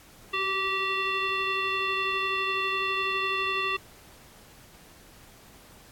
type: tone with frequency modulation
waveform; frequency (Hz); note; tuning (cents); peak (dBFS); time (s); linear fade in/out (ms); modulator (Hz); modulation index
sine; 1939; B6; -32; -25; 0.33-3.77; 10; 778; 1.8
effects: pink hiss -53 dBFS RMS until 5.91 s + AAC 64 kbps